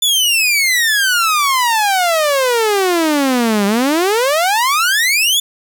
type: exponential two-way sweep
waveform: sawtooth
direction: down then up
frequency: 3527 to 196 to 3527 Hz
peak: -8 dBFS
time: 0.02-5.4 s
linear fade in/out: 5 ms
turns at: 3.66 s
effects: 7-bit